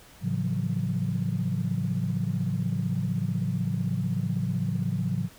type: chord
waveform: sine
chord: F# minor seventh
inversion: first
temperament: equal with one note detuned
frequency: 110 / 138.59 / 169.15 / 185 Hz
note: A2 / C#3 / E3 / F#3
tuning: 0 / 0 / +45 / 0 cents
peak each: -30 dBFS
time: 0.21-5.29 s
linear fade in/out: 50 ms
effects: tanh soft clip ceiling -16 dBFS + pink hiss -52 dBFS RMS until 5.38 s